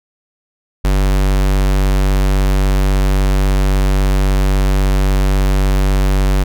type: tone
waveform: square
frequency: 48.16 Hz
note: G1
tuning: 30 cents flat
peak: -11 dBFS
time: 0.84-6.44 s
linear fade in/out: 10 ms
effects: none